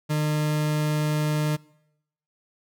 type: tone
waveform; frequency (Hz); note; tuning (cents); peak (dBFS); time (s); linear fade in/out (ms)
40% pulse; 151.5; D#3; -46; -21; 0.09-1.57; 20
effects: noise-tail reverb RT60 0.8 s tail -23 dB re dry